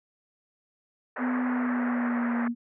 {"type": "band-pass noise", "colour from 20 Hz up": "white", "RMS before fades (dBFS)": -35, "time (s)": [1.16, 2.48], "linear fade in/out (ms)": 5, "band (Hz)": [410, 1900], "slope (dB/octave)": 48}
{"type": "tone with pitch glide", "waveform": "sine", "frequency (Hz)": [250.3, 237.1], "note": ["B3", "A#3"], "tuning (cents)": [23, 30], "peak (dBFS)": -25, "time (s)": [1.18, 2.55], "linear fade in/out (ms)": 50, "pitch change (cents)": -93, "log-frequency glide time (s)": [1.45, 2.36]}
{"effects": []}